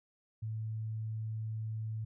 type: tone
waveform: sine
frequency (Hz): 110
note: A2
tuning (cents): 0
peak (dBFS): -35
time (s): 0.42-2.05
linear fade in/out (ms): 10
effects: none